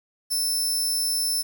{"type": "tone", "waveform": "20% pulse", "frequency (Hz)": 5300, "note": "E8", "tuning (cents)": 9, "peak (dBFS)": -17, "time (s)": [0.3, 1.43], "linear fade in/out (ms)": 20, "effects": ["8-bit"]}